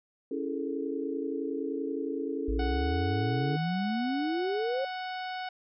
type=chord; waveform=sine; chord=A major seventh; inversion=first; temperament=equal with one note detuned; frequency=277.2 / 329.6 / 415.3 / 445.9 Hz; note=C#4 / E4 / G#4 / A4; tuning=0 / 0 / 0 / +23 cents; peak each=-34 / -37 / -37 / -36 dBFS; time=0.31-3.57 s; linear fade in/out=5 ms
type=exponential sweep; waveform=sine; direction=up; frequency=51.91 to 553 Hz; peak=-28 dBFS; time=2.48-4.85 s; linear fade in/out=5 ms
type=harmonic tone; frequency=740 Hz; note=F#5; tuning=in tune; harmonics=1 / 2 / 3 / 4 / 5 / 6 / 7; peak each=-35 / -41 / -45 / -47 / -49 / -51 / -52 dBFS; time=2.59-5.49 s; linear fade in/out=5 ms
effects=none